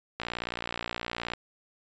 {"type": "click train", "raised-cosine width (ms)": 0.3, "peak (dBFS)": -16, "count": 68, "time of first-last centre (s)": [0.2, 1.336], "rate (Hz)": 59, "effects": ["resampled to 16000 Hz"]}